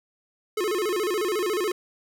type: tone with vibrato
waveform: square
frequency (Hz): 392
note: G4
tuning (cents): 0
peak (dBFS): -24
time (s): 0.57-1.72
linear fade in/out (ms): 5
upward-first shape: square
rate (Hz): 14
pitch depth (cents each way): 160
effects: none